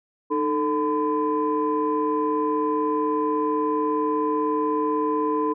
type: tone cluster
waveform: sine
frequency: 306.3 / 442.5 / 1013 Hz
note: D#4 / A4 / B5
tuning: -27 / +10 / +44 cents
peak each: -24 dBFS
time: 0.3-5.54 s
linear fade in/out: 20 ms
effects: tanh soft clip ceiling -13 dBFS